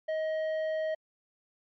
sine tone with tanh clipping, 630 Hz, D#5, 21 cents sharp, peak -30 dBFS, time 0.08-0.95 s, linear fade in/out 10 ms, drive 8 dB, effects MP3 64 kbps

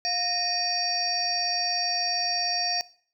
sine tone cluster, 711 / 1849 / 2465 / 4603 / 5590 Hz, F5 / A#6 / D#7 / D8 / F8, +31 / -15 / -17 / -36 / +1 cents, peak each -31 / -37 / -36 / -28 / -29 dBFS, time 0.05-2.81 s, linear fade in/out 0 ms, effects noise-tail reverb RT60 0.5 s tail -19 dB re dry

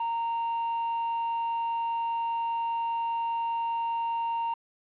triangle tone, 925 Hz, A#5, 14 cents flat, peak -25 dBFS, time 0-4.54 s, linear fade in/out 5 ms, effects resampled to 8000 Hz + 9-bit

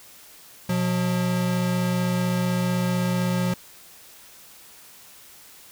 square tone pair together, 124 / 179.77 Hz, B2 / F#3, +7 / -50 cents, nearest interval tritone, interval 643 cents, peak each -28 / -23 dBFS, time 0.69-3.54 s, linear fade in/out 5 ms, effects white hiss -48 dBFS RMS until 5.71 s

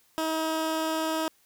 15% pulse tone with vibrato, 318.7 Hz, D#4, 42 cents sharp, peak -20 dBFS, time 0.18-1.28 s, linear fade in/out 0 ms, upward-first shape sine, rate 20 Hz, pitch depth 11 cents each way, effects white hiss -64 dBFS RMS until 1.45 s

